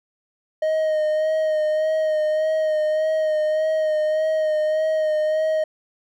triangle tone with vibrato, 622 Hz, D#5, 1 cent flat, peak -16 dBFS, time 0.62-5.64 s, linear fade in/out 5 ms, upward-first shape sine, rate 1.7 Hz, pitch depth 24 cents each way, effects none

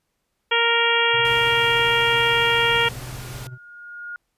harmonic tone, 466.2 Hz, A#4, in tune, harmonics 1 / 2 / 3 / 4 / 5 / 6 / 7, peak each -24 / -24 / -24 / -24 / -24 / -24 / -24 dBFS, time 0.51-2.89 s, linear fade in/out 10 ms
triangle tone with tremolo, 125.2 Hz, B2, 24 cents sharp, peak -29 dBFS, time 1.13-3.58 s, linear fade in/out 20 ms, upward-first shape sine, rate 18 Hz, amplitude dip 65%
pink noise, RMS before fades -37 dBFS, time 1.25-3.47 s, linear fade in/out 0 ms
sine tone with exponential growth, 1428 Hz, F6, 38 cents sharp, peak -29 dBFS, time 2.55-4.16 s, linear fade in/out 1 ms, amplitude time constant 350 ms
effects pink hiss -74 dBFS RMS until 4.37 s + resampled to 32000 Hz

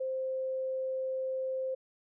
sine tone, 523.3 Hz, C5, in tune, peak -31 dBFS, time 0-1.75 s, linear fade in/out 10 ms, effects none

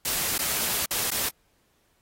white noise with dropouts, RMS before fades -27 dBFS, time 0.05-1.29 s, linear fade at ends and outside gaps 5 ms, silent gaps 0.381-0.389 / 0.86-0.908 / 1.105-1.115 s, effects pink hiss -68 dBFS RMS until 2.01 s + AAC 48 kbps

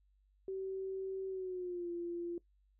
sine tone with pitch glide, 382.7 to 344.9 Hz, G4 to F4, -42 to -22 cents, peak -37 dBFS, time 0.48-2.38 s, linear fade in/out 2 ms, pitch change -180 cents, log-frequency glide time 1.28-1.9 s, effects noise-tail reverb RT60 0.1 s tail -20 dB re dry + added 49 Hz sine -68 dBFS peak until 2.79 s

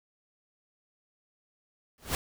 pink noise with exponential growth, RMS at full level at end -25 dBFS, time 1.98-2.15 s, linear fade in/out 1 ms, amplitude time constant 35 ms, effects none

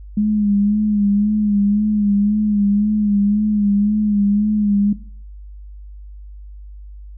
sine tone with vibrato, 207 Hz, G#3, 5 cents flat, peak -13 dBFS, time 0.17-4.93 s, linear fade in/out 5 ms, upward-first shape sine, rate 1.9 Hz, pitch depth 48 cents each way, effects noise-tail reverb RT60 0.5 s tail -17 dB re dry + added 50 Hz sine -33 dBFS peak until 7.17 s

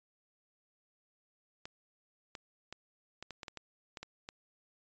clicks, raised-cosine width 0.2 ms, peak -26 dBFS, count 11, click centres 1.655 / 2.352 / 2.726 / 3.226 / 3.307 / 3.432 / 3.482 / 3.573 / 3.972 / 4.03 / 4.289 s, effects resampled to 16000 Hz

